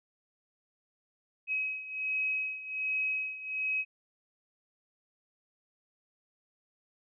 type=beating tone pair; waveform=sine; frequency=2545 / 2546.3 Hz; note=D#7 / D#7; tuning=+39 / +39 cents; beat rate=1.3 Hz; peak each=-32 / -36 dBFS; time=1.47-3.85 s; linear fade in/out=50 ms; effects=none